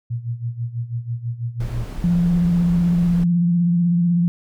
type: tone with tremolo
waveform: sine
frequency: 118.2 Hz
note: A#2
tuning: 24 cents sharp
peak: -20 dBFS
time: 0.1-1.85 s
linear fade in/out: 10 ms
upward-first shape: sine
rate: 6.1 Hz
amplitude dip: 80%
type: noise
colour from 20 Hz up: brown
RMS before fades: -29 dBFS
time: 1.6-3.24 s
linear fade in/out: 5 ms
type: tone with vibrato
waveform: sine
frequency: 173 Hz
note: F3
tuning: 16 cents flat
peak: -14 dBFS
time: 2.04-4.28 s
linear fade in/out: 0 ms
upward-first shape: sine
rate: 16 Hz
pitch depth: 34 cents each way
effects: none